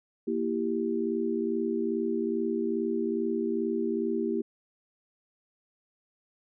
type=chord; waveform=sine; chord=E diminished; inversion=second; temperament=equal; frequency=233.1 / 329.6 / 392 Hz; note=Bb3 / E4 / G4; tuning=0 / 0 / 0 cents; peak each=-31 / -31 / -30 dBFS; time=0.27-4.42 s; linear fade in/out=10 ms; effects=none